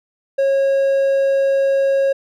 triangle tone, 546 Hz, C#5, 26 cents flat, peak -11 dBFS, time 0.38-2.13 s, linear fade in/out 10 ms, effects none

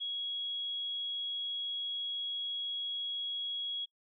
sine tone, 3322 Hz, G#7, in tune, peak -34 dBFS, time 0-3.86 s, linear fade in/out 20 ms, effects noise-tail reverb RT60 0.1 s tail -26 dB re dry

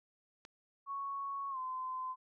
click, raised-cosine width 0.2 ms, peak -33 dBFS, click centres 0.451 s
sine tone with pitch glide, 1108.7 to 1028.5 Hz, C#6 to C6, 0 to -30 cents, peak -37 dBFS, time 0.86-2.16 s, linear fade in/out 50 ms, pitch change -130 cents, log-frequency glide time 1.5-1.58 s
effects none

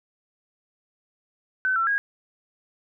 sine tone with pitch steps, 1521 / 1346 / 1639 Hz, F#6 / E6 / G#6, +47 / +36 / -23 cents, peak -20 dBFS, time 1.65-1.98 s, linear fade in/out 0 ms, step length 110 ms, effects none

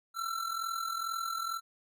square tone with amplitude modulation, 1346 Hz, E6, 36 cents sharp, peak -31 dBFS, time 0.14-1.61 s, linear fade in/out 50 ms, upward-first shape sine, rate 42.2 Hz, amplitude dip 65%, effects none

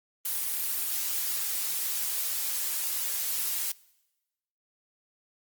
blue noise, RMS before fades -30 dBFS, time 0.25-3.72 s, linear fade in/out 5 ms, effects noise-tail reverb RT60 1.0 s tail -23 dB re dry + Opus 24 kbps

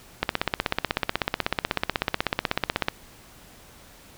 click train, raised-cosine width 0.3 ms, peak -5 dBFS, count 44, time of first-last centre 0.23-2.884 s, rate 16.2 Hz, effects pink hiss -50 dBFS RMS until 4.17 s

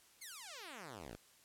5% pulse exponential sweep, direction down, 2266 to 44.62 Hz, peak -37 dBFS, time 0.21-1.17 s, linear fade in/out 10 ms, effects white hiss -66 dBFS RMS until 1.44 s + low-pass 12000 Hz 12 dB/octave

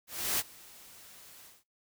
white noise with ADSR envelope, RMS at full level -29 dBFS, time 0.07-1.64 s, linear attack 320 ms, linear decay 35 ms, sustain -24 dB, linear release 190 ms, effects noise-tail reverb RT60 0.2 s tail -22 dB re dry

